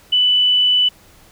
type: tone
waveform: sine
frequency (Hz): 2984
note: F#7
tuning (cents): +14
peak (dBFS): -11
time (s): 0.12-0.89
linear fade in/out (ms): 10
effects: pink hiss -48 dBFS RMS until 1.31 s